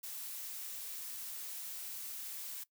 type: noise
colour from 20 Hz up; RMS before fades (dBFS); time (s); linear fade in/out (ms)
blue; -44; 0.03-2.64; 10
effects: noise-tail reverb RT60 0.1 s tail -19 dB re dry